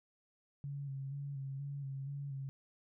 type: tone with vibrato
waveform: sine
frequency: 138.6 Hz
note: C#3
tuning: in tune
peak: -39 dBFS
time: 0.64-2.49 s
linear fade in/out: 0 ms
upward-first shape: square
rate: 2.1 Hz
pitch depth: 33 cents each way
effects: none